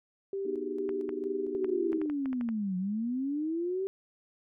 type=tone with tremolo; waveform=sine; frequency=392 Hz; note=G4; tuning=in tune; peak=-31 dBFS; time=0.33-2.06 s; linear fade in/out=2 ms; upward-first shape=square; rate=2.2 Hz; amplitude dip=35%
type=chord; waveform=sine; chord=G# minor seventh; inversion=first; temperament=equal with one note detuned; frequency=246.9 / 307.9 / 370 / 415.3 Hz; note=B3 / D#4 / F#4 / G#4; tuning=0 / -18 / 0 / 0 cents; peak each=-42 / -38 / -40 / -43 dBFS; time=0.45-1.98 s; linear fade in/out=5 ms
type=clicks; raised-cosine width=0.5 ms; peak=-29 dBFS; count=10; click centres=0.892 / 1.092 / 1.645 / 1.93 / 2.016 / 2.099 / 2.258 / 2.33 / 2.411 / 2.489 s
type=linear two-way sweep; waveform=sine; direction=down then up; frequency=392 to 179.8 to 392 Hz; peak=-29 dBFS; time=1.55-3.87 s; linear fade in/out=0 ms; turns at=2.77 s
effects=none